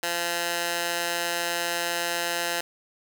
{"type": "tone with high-pass filter", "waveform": "15% pulse", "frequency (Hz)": 172.1, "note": "F3", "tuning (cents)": -25, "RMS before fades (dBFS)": -28, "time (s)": [0.03, 2.61], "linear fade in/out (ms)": 2, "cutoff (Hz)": 850, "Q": 0.52, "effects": []}